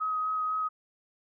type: tone with vibrato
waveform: sine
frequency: 1264 Hz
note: D#6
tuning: 27 cents sharp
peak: -27 dBFS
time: 0-0.69 s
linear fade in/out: 20 ms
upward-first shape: sine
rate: 4 Hz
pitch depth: 11 cents each way
effects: none